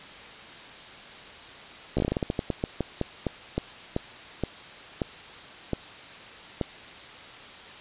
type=slowing click train; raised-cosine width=2 ms; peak=-12 dBFS; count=22; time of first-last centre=1.97-6.612 s; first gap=14 ms; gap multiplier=1.23; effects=white hiss -44 dBFS RMS until 7.8 s + resampled to 8000 Hz